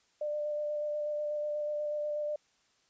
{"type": "tone with vibrato", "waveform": "sine", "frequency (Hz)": 596, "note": "D5", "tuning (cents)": 25, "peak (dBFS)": -31, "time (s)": [0.21, 2.36], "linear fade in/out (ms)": 5, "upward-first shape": "square", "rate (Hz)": 8.2, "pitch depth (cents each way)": 11, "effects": ["white hiss -70 dBFS RMS until 2.89 s", "resampled to 16000 Hz"]}